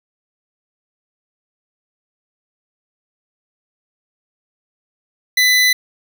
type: tone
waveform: 25% pulse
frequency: 2000 Hz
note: B6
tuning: 21 cents sharp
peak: -7 dBFS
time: 5.37-5.73 s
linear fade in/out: 5 ms
effects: none